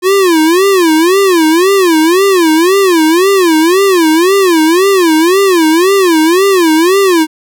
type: tone with vibrato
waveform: square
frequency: 352.3 Hz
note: F4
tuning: 15 cents sharp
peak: -6 dBFS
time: 0.02-7.27 s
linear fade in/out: 50 ms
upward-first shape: sine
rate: 1.9 Hz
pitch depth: 210 cents each way
effects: none